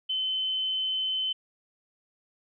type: tone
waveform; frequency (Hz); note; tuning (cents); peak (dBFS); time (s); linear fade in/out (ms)
sine; 3057; G7; -44; -26; 0.09-1.33; 10
effects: none